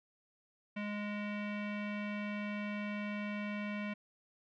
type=tone with low-pass filter; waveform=square; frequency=207.2 Hz; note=G#3; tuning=4 cents flat; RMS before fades=-39 dBFS; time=0.76-3.94 s; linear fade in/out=10 ms; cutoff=2400 Hz; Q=3.8; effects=none